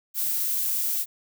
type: noise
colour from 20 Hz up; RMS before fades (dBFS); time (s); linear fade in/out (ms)
violet; -26; 0.14-1.06; 50
effects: none